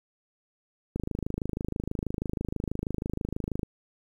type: click train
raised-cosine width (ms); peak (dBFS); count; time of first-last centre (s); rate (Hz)
3; -17; 71; 0.96-3.632; 26.2
effects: 9-bit